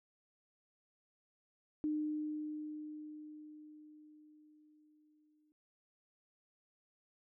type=tone with exponential decay; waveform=sine; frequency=303.8 Hz; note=D#4; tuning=41 cents flat; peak=-32 dBFS; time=1.84-5.52 s; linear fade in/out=0 ms; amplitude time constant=800 ms; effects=none